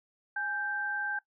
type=tone pair together; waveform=sine; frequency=830.6 / 1568 Hz; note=G#5 / G6; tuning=0 / 0 cents; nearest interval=major seventh; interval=1100 cents; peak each=-38 / -31 dBFS; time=0.36-1.19 s; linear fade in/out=5 ms; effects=noise-tail reverb RT60 0.1 s tail -18 dB re dry